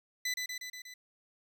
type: tone with echo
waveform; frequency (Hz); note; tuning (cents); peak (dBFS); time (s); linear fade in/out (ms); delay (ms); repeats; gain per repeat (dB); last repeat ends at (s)
20% pulse; 2000; B6; +21; -26; 0.25-0.34; 5; 120; 5; -3; 0.94
effects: none